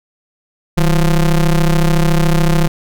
square ring-modulated tone, 88 Hz, F2, 14 cents sharp, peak -7 dBFS, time 0.77-2.68 s, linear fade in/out 10 ms, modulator 71.1 Hz, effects none

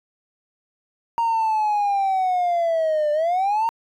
triangle linear two-way sweep, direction down then up, 933 to 590 to 926 Hz, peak -15 dBFS, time 1.18-3.69 s, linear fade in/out 0 ms, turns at 3.12 s, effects tanh soft clip ceiling -13 dBFS

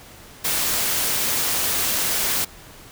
white noise, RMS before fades -22 dBFS, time 0.44-2.45 s, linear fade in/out 10 ms, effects pink hiss -44 dBFS RMS until 2.91 s

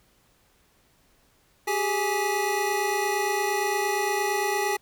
square tone cluster, 387.6 / 416.3 / 833 / 1960 Hz, G4 / G#4 / G#5 / B6, -20 / +4 / +5 / -14 cents, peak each -30 / -31 / -28 / -32 dBFS, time 1.67-4.77 s, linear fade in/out 10 ms, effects pink hiss -63 dBFS RMS until 4.81 s

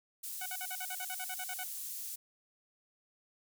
pink high-pass noise, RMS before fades -42 dBFS, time 0.23-2.16 s, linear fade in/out 10 ms, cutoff 9300 Hz, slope 12 dB/octave
15% pulse tone bursts, 744 Hz, F#5, 9 cents sharp, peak -33 dBFS, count 13, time 0.41-1.637 s, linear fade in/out 5 ms, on 51 ms, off 47 ms
effects none

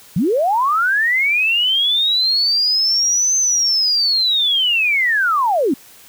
sine linear two-way sweep, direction up then down, 142.6 to 6250 to 232 Hz, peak -13 dBFS, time 0.16-5.74 s, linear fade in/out 5 ms, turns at 3.37 s, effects white hiss -44 dBFS RMS until 6.08 s

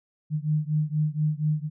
sine beating tone pair, 150.8 / 155 Hz, D3 / D#3, +46 / -6 cents, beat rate 4.2 Hz, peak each -25 / -26 dBFS, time 0.3-1.7 s, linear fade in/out 50 ms, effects none

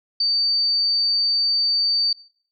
sine tone, 4599 Hz, D8, 37 cents flat, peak -17 dBFS, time 0.2-2.13 s, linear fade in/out 5 ms, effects noise-tail reverb RT60 0.6 s tail -21 dB re dry

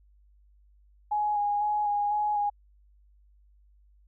sine tone with vibrato, 830 Hz, G#5, 1 cent flat, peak -24 dBFS, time 1.11-2.5 s, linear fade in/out 10 ms, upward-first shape square, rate 2 Hz, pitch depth 16 cents each way, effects added 50 Hz sine -57 dBFS peak until 4.07 s

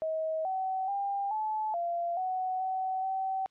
sine tone with pitch steps, 636 / 758 / 798 / 864 / 688 / 745 / 755 / 765 Hz, D#5 / F#5 / G5 / A5 / F5 / F#5 / F#5 / G5, +38 / +42 / +31 / -32 / -26 / +12 / +35 / -42 cents, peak -29 dBFS, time 0.02-3.46 s, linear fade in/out 0 ms, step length 430 ms, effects white hiss -74 dBFS RMS until 3.5 s + low-pass 4000 Hz 12 dB/octave

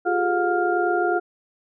sine tone cluster, 351.5 / 394.5 / 422.4 / 717 / 1401 Hz, F4 / G4 / G#4 / F5 / F6, +11 / +11 / +29 / +45 / +5 cents, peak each -23 / -30 / -27 / -23 / -26 dBFS, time 0.05-1.2 s, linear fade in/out 20 ms, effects none

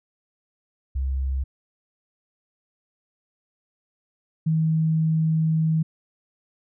sine tone pair in turn, 66.6 / 159.41 Hz, C2 / D#3, +31 / +42 cents, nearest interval octave + minor third, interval 1511 cents, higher second, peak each -22 / -18 dBFS, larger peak second, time 0.95-1.44 / 4.46-5.83 s, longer second, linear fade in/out 10 ms, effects none

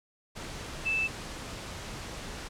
sine tone in noise, 2637 Hz, E7, in tune, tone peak -26 dBFS, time 0.85-1.08 s, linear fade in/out 20 ms, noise pink, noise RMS -40 dBFS, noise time 0.35-2.49 s, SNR +11 dB, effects low-pass 8000 Hz 12 dB/octave

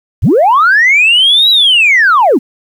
sine linear two-way sweep, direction up then down, 48.41 to 3951 to 197.9 Hz, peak -3 dBFS, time 0.22-2.39 s, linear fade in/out 20 ms, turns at 1.5 s, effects tanh soft clip ceiling -1 dBFS + 7-bit

